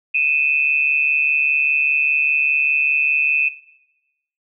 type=tone pair together; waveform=sine; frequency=2492 / 2637 Hz; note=D#7 / E7; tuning=+2 / 0 cents; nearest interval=minor second; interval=98 cents; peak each=-17 / -19 dBFS; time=0.14-3.49 s; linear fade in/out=10 ms; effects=noise-tail reverb RT60 0.9 s tail -17 dB re dry